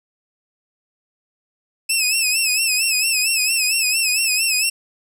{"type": "tone with vibrato", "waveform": "15% pulse", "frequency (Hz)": 2600, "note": "E7", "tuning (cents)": -24, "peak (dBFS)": -9, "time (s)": [1.89, 4.7], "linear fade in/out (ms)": 10, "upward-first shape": "sine", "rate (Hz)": 4.4, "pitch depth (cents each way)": 87, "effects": []}